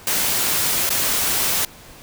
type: noise with dropouts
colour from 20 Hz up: white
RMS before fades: -20 dBFS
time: 0.07-1.65 s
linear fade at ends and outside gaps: 2 ms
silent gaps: 0.893-0.903 s
effects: pink hiss -43 dBFS RMS until 2.02 s